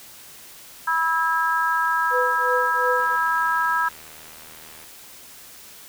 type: harmonic tone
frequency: 325.9 Hz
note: E4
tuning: 20 cents flat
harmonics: 3 / 4 / 5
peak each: -23 / -23 / -23 dBFS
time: 0.87-3.89 s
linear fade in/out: 10 ms
type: tone with tremolo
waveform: sine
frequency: 499.1 Hz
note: B4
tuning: 18 cents sharp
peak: -20 dBFS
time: 2.1-3.17 s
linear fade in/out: 50 ms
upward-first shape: triangle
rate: 2.8 Hz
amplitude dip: 100%
type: click train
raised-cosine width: 0.3 ms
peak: -29 dBFS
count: 146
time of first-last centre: 3-4.84 s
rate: 78.8 Hz
effects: white hiss -44 dBFS RMS until 5.88 s